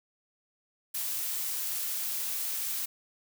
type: noise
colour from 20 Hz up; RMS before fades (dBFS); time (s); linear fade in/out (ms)
blue; -33; 0.94-2.86; 10
effects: none